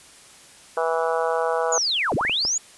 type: harmonic tone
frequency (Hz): 163.7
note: E3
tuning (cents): -12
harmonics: 3 / 4 / 5 / 6 / 7 / 8 / 9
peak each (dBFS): -24 / -26 / -28 / -30 / -31 / -32 / -33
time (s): 0.77-1.78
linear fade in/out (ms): 2
type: linear two-way sweep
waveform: sine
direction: down then up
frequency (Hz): 7050 to 82.7 to 7050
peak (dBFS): -20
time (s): 1.72-2.58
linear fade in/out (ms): 5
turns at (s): 2.15
type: clicks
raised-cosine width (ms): 1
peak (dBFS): -18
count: 5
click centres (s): 2.12 / 2.21 / 2.25 / 2.296 / 2.451
effects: white hiss -48 dBFS RMS until 2.77 s + resampled to 24000 Hz